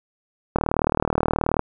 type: click train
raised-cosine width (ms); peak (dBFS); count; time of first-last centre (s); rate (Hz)
1; -5; 41; 0.56-1.594; 38.7
effects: none